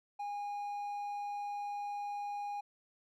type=tone; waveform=triangle; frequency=818 Hz; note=G#5; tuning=26 cents flat; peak=-35 dBFS; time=0.19-2.61 s; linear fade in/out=10 ms; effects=none